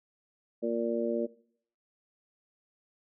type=harmonic tone; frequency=116.54 Hz; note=A#2; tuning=in tune; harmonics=2 / 3 / 4 / 5; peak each=-33 / -33 / -33 / -33 dBFS; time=0.62-1.27 s; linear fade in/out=20 ms; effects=noise-tail reverb RT60 0.6 s tail -20 dB re dry